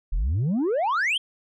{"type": "exponential sweep", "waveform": "sine", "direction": "up", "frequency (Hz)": [34.83, 3300], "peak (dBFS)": -18, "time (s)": [0.12, 1.18], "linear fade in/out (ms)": 10, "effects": ["tanh soft clip ceiling -20 dBFS"]}